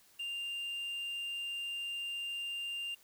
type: tone with quantisation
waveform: triangle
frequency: 2794 Hz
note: F7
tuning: in tune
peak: -35 dBFS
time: 0.19-2.95 s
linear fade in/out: 10 ms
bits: 10
effects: white hiss -64 dBFS RMS until 3.03 s